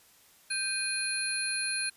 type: tone cluster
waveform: sine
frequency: 1565 / 2471 / 4192 / 9840 Hz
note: G6 / D#7 / C8 / D#9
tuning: -3 / -13 / +2 / -20 cents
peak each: -36 / -35 / -34 / -34 dBFS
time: 0.5-1.9 s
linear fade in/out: 10 ms
effects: white hiss -60 dBFS RMS until 1.96 s + resampled to 32000 Hz